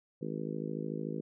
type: harmonic tone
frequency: 53.5 Hz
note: A1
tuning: 48 cents flat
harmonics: 3 / 4 / 5 / 6 / 7 / 8 / 9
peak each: -40 / -41 / -42 / -43 / -43 / -44 / -45 dBFS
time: 0.21-1.21 s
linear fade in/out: 10 ms
effects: none